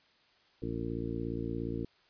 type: harmonic tone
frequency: 57.1 Hz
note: A#1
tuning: 35 cents flat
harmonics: 1 / 2 / 3 / 4 / 5 / 6 / 7 / 8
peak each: -43 / -40 / -42 / -42 / -39 / -40 / -51 / -43 dBFS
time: 0.62-1.85 s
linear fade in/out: 5 ms
effects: white hiss -66 dBFS RMS until 2.09 s + resampled to 11025 Hz